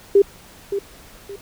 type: tone with echo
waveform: sine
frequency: 398.8 Hz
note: G4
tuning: 30 cents sharp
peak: -8 dBFS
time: 0.15-0.22 s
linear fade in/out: 5 ms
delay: 570 ms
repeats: 2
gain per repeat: -11 dB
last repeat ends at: 1.36 s
effects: pink hiss -45 dBFS RMS until 1.41 s

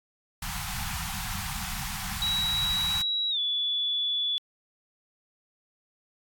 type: band-stop noise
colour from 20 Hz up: pink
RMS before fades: -34 dBFS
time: 0.42-3.02 s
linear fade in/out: 5 ms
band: 210 to 730 Hz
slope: 96 dB/octave
type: tone with pitch glide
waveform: sine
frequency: 3880 to 3437 Hz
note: B7 to A7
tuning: -31 to -41 cents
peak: -25 dBFS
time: 2.22-4.38 s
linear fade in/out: 0 ms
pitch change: -210 cents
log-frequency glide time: 3.3-3.39 s
effects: AAC 64 kbps

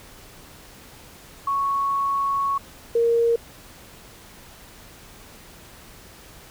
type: tone pair in turn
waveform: sine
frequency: 1108 / 465.9 Hz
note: C#6 / A#4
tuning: -1 / -1 cents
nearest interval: octave + minor third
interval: 1500 cents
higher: first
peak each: -20 / -16 dBFS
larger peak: second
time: 1.47-2.58 / 2.95-3.36 s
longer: first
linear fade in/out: 5 ms
effects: pink hiss -46 dBFS RMS until 6.5 s

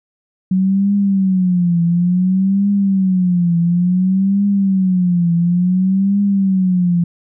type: tone with vibrato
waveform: sine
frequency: 185 Hz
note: F#3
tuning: in tune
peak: -11 dBFS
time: 0.51-7.04 s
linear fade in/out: 5 ms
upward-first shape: triangle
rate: 0.57 Hz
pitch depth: 160 cents each way
effects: none

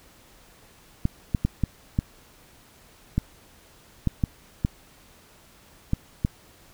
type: clicks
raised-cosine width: 5 ms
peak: -9 dBFS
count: 11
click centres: 1.054 / 1.348 / 1.45 / 1.637 / 1.989 / 3.18 / 4.073 / 4.238 / 4.649 / 5.934 / 6.249 s
effects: pink hiss -54 dBFS RMS until 6.73 s

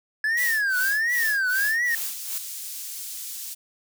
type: tone with vibrato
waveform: triangle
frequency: 1700 Hz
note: G#6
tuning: 40 cents sharp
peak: -19 dBFS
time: 0.24-1.95 s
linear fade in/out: 2 ms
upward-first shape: triangle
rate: 1.4 Hz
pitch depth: 260 cents each way
type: noise with tremolo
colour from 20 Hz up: blue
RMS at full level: -29 dBFS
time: 0.37-2.38 s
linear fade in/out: 2 ms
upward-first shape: sine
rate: 2.6 Hz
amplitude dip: 95%
type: high-pass noise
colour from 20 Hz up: pink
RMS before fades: -35 dBFS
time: 2-3.55 s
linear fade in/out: 20 ms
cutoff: 6600 Hz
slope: 12 dB/octave
effects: none

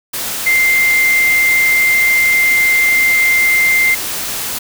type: tone in noise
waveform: sine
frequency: 2093 Hz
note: C7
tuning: in tune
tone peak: -9 dBFS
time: 0.46-3.95 s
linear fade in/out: 10 ms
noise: white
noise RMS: -21 dBFS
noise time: 0.13-4.59 s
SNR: +9 dB
effects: none

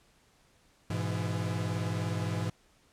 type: chord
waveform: 45% pulse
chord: E major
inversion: first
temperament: equal with one note detuned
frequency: 103.83 / 123.47 / 167.31 Hz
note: G#2 / B2 / E3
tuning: 0 / 0 / +26 cents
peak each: -33 / -37 / -35 dBFS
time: 0.9-2.5 s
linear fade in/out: 5 ms
effects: pink hiss -65 dBFS RMS until 2.92 s + low-pass 10000 Hz 12 dB/octave

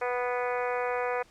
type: harmonic tone with a mistuned harmonic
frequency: 246.4 Hz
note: B3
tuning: 4 cents flat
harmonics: 2 / 3 / 4 / 5 / 6 / 7 / 8 / 9 / 10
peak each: -30 / -34 / -36 / -38 / -40 / -41 / -42 / -43 / -44 dBFS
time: 0.01-1.23 s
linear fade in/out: 10 ms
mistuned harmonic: 8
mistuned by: +20 cents
effects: pink hiss -59 dBFS RMS until 1.3 s + low-pass 8000 Hz 12 dB/octave

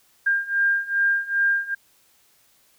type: beating tone pair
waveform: sine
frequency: 1601 / 1603.5 Hz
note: G6 / G6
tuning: +36 / +39 cents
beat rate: 2.5 Hz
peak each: -23 / -21 dBFS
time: 0.26-1.75 s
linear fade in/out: 10 ms
effects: white hiss -60 dBFS RMS until 2.78 s

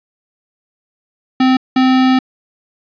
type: tone bursts at uneven times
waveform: square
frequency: 258.9 Hz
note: C4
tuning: 18 cents flat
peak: -9 dBFS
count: 2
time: 1.4-1.57 / 1.76-2.19 s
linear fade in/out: 5 ms
effects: resampled to 11025 Hz + 8-bit

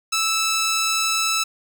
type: tone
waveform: 10% pulse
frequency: 1314 Hz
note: E6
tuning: 6 cents flat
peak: -11 dBFS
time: 0.12-1.44 s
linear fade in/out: 10 ms
effects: none

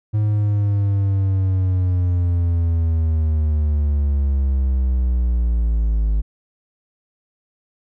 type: linear sweep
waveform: triangle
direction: down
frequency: 106.8 to 51.7 Hz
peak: -13 dBFS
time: 0.13-6.22 s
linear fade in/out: 20 ms
effects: none

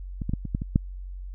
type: clicks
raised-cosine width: 5 ms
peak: -18 / -15 / -13 / -19 / -13 / -18 / -6 dBFS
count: 7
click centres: 0.218 / 0.294 / 0.336 / 0.453 / 0.549 / 0.619 / 0.759 s
effects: added 46 Hz sine -34 dBFS peak until 1.34 s

